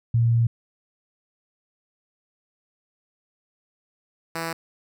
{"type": "tone pair in turn", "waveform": ["sine", "5% pulse"], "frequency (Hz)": [116.54, 164.81], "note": ["A#2", "E3"], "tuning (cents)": [0, 0], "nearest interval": "tritone", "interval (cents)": 600, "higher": "second", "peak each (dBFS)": -16, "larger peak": "neither", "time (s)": [[0.14, 0.47], [4.35, 4.53]], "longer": "first", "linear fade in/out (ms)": 5, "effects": []}